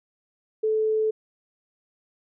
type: tone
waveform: sine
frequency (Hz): 435.5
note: A4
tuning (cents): -18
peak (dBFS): -20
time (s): 0.63-1.11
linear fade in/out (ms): 10
effects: none